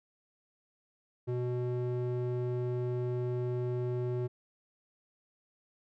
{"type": "tone with band-pass filter", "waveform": "square", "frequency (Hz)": 123.47, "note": "B2", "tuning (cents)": 0, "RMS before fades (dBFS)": -33, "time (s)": [1.27, 4.28], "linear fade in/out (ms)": 20, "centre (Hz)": 270, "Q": 3.1, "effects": []}